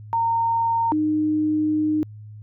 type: tone pair in turn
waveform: sine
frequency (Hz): 919 / 306.7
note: A#5 / D#4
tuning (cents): -25 / -25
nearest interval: octave + perfect fifth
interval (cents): 1900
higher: first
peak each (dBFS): -18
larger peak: neither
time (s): 0.13-0.92 / 0.92-2.03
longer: second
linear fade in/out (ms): 0
effects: added 106 Hz sine -37 dBFS peak until 2.42 s